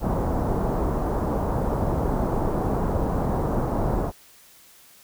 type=low-pass noise; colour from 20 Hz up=pink; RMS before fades=-24 dBFS; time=0-4.12 s; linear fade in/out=50 ms; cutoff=1000 Hz; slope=24 dB/octave; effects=white hiss -52 dBFS RMS until 5.03 s